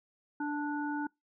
harmonic tone, 293.7 Hz, D4, in tune, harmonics 1 / 3 / 5, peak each -33 / -38 / -40 dBFS, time 0.4-1.07 s, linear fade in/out 5 ms, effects noise-tail reverb RT60 0.2 s tail -26 dB re dry

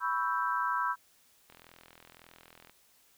sine chord, C# half-diminished seventh, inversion third, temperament equal, 987.8 / 1108.7 / 1318.5 / 1568 Hz, B5 / C#6 / E6 / G6, 0 / 0 / 0 / 0 cents, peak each -32 / -36 / -33 / -35 dBFS, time 0-0.96 s, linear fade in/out 50 ms
click train, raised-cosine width 0.3 ms, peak -36 dBFS, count 51, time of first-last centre 1.5-2.696 s, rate 41.8 Hz
effects white hiss -65 dBFS RMS until 3.17 s

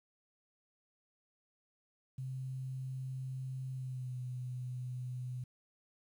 sine tone with pitch glide, 130.81 to 125.63 Hz, C3 to B2, 0 to +30 cents, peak -38 dBFS, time 2.18-5.44 s, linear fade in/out 5 ms, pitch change -70 cents, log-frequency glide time 3.72-4.17 s, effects 11-bit

